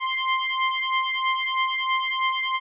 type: beating tone pair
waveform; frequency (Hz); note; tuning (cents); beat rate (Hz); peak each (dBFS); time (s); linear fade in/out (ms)
20% pulse; 1046.5 / 1049.6; C6 / C6; 0 / +5; 3.1; -20; 0-2.6; 50
effects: resampled to 8000 Hz